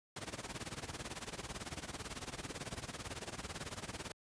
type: noise with tremolo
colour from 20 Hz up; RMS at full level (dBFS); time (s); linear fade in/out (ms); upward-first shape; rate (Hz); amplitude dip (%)
pink; -41; 0.16-4.12; 5; sine; 18; 85
effects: high-pass 60 Hz 12 dB/octave + resampled to 22050 Hz